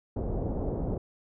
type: low-pass noise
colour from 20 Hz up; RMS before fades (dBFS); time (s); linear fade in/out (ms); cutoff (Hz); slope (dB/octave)
pink; -31; 0.16-0.98; 5; 650; 24
effects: none